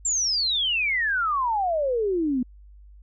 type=exponential sweep; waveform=sine; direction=down; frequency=7520 to 240.6 Hz; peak=-21 dBFS; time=0.05-2.43 s; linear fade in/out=5 ms; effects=added 50 Hz sine -45 dBFS peak until 3.02 s